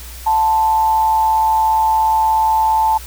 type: tone with amplitude modulation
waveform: sine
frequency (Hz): 880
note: A5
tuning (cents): 0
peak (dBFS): -9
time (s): 0.26-2.98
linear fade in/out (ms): 10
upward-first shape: sine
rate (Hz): 157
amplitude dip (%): 45
effects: added 60 Hz sine -32 dBFS peak until 3.06 s + white hiss -36 dBFS RMS until 3.06 s